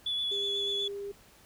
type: tone with vibrato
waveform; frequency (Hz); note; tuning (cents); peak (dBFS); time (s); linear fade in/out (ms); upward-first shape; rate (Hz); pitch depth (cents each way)
sine; 3426; A7; -47; -28; 0.06-0.88; 5; sine; 8.2; 19
type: tone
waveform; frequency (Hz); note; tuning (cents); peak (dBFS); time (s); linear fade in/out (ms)
sine; 401.6; G4; +42; -35; 0.31-1.12; 10
effects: tanh soft clip ceiling -24 dBFS + pink hiss -58 dBFS RMS until 1.45 s